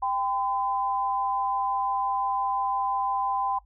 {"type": "tone pair together", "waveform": "sine", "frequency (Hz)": [790, 1015.8], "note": ["G5", "B5"], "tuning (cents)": [13, 48], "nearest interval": "major third", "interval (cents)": 435, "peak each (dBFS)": -27, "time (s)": [0.02, 3.59], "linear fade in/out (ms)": 10, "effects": ["noise-tail reverb RT60 0.1 s tail -19 dB re dry", "added 50 Hz sine -54 dBFS peak until 3.65 s"]}